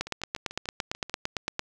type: two click trains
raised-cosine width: 0.2 ms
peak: -22 / -11 dBFS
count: 8 / 15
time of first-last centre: 0.07-1.096 / 0.01-1.594 s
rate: 6.82 / 8.84 Hz
effects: none